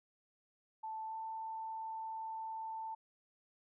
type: tone with pitch glide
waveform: sine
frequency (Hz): 880 to 888.7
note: A5 to A5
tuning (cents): 0 to +17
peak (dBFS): -40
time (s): 0.83-2.95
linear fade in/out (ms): 10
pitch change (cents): +17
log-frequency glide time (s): 1.05-1.16
effects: none